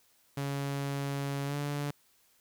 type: tone with pitch glide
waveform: sawtooth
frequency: 140 to 144.52 Hz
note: C#3 to D3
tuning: +18 to -27 cents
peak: -28 dBFS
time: 0.37-1.91 s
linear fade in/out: 5 ms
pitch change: +55 cents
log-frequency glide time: 1.46-1.55 s
effects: white hiss -67 dBFS RMS until 2.4 s